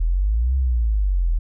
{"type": "exponential two-way sweep", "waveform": "sine", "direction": "up then down", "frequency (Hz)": [39.3, 67.3, 39.3], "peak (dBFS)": -16, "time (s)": [0, 1.39], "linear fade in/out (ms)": 10, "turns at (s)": 0.56, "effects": []}